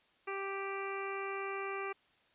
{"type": "harmonic tone", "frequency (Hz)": 392, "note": "G4", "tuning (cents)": 0, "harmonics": [1, 2, 3, 4, 5, 6, 7], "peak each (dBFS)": [-40, -46, -42, -49, -48, -45, -51], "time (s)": [0.27, 1.93], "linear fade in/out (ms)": 10, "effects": ["white hiss -69 dBFS RMS until 2.34 s", "resampled to 8000 Hz"]}